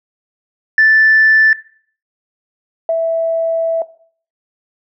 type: tone pair in turn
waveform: sine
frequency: 1760 / 657.9 Hz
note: A6 / E5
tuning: 0 / -4 cents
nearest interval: octave + perfect fourth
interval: 1704 cents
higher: first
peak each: -5 / -11 dBFS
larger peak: first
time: 0.78-1.53 / 2.89-3.82 s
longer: second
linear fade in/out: 2 ms
effects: noise-tail reverb RT60 0.5 s tail -18 dB re dry + tanh soft clip ceiling -2 dBFS